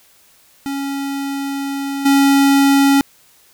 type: tone with level steps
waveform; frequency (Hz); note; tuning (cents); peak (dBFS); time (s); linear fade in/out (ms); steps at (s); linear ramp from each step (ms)
square; 277.2; C#4; 0; -21 / -10; 0.66-3.01; 0; 2.05; 10
effects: white hiss -51 dBFS RMS until 3.53 s